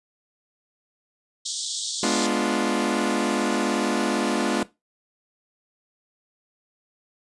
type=band-pass noise; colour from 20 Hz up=pink; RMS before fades=-30 dBFS; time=1.45-2.27 s; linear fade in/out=10 ms; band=3300 to 8700 Hz; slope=96 dB/octave
type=chord; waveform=sawtooth; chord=G# diminished seventh; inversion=none; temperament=equal with one note detuned; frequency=209.5 / 246.9 / 293.7 / 349.2 Hz; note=G#3 / B3 / D4 / F4; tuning=+15 / 0 / 0 / 0 cents; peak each=-23 dBFS; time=2.03-4.63 s; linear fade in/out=2 ms
effects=noise-tail reverb RT60 0.2 s tail -17 dB re dry + resampled to 24000 Hz